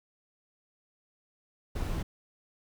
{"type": "noise", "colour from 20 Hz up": "brown", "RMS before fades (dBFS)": -32, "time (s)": [1.75, 2.03], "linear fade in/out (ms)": 10, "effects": []}